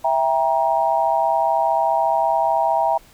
sine tone cluster, 659 / 793 / 942 Hz, E5 / G5 / A#5, -1 / +20 / +18 cents, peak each -20 dBFS, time 0.04-2.98 s, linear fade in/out 10 ms, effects pink hiss -50 dBFS RMS until 3.13 s

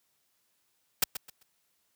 white noise with echo, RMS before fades -23 dBFS, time 1.02-1.04 s, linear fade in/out 5 ms, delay 130 ms, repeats 3, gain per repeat -12 dB, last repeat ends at 1.43 s, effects white hiss -74 dBFS RMS until 1.95 s + high-pass 60 Hz 12 dB/octave

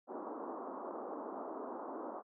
pink band-pass noise, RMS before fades -44 dBFS, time 0.07-2.23 s, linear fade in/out 50 ms, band 250 to 1200 Hz, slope 48 dB/octave, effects none

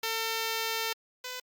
5% pulse tone pair in turn, 450 / 502.8 Hz, A4 / B4, +39 / +31 cents, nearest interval major second, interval 192 cents, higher second, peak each -18 / -25 dBFS, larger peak first, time 0.03-0.93 / 1.24-1.4 s, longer first, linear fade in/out 5 ms, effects Opus 48 kbps

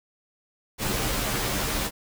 pink noise with comb filter, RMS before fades -27 dBFS, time 0.78-1.91 s, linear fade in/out 50 ms, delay 12 ms, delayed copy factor -0.95, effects none

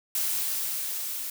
blue noise with level ramp, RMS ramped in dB -27 to -34 dBFS, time 0.15-1.3 s, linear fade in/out 2 ms, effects none

